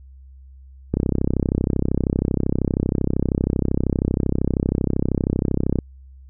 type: click train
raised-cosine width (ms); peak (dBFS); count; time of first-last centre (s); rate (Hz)
3; -6; 160; 0.94-5.788; 32.8
effects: added 66 Hz sine -41 dBFS peak until 6.29 s